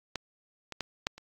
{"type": "clicks", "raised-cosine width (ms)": 0.2, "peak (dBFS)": [-15, -22, -15, -11, -29], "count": 5, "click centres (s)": [0.157, 0.723, 0.807, 1.069, 1.18], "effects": ["AAC 48 kbps"]}